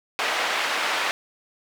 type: band-pass noise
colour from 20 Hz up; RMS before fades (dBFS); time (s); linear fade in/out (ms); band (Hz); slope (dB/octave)
white; -25; 0.19-1.11; 0; 590 to 2400; 12
effects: none